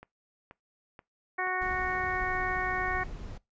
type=click train; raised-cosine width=0.5 ms; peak=-32 dBFS; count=5; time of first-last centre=0.03-1.953 s; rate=2.08 Hz
type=harmonic tone; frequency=369 Hz; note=F#4; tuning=5 cents flat; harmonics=1 / 2 / 3 / 4 / 5 / 6; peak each=-38 / -34 / -35 / -37 / -33 / -38 dBFS; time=1.38-3.04 s; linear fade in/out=10 ms
type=noise; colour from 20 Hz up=brown; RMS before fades=-40 dBFS; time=1.61-3.38 s; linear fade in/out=10 ms
effects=noise-tail reverb RT60 0.2 s tail -22 dB re dry + resampled to 16000 Hz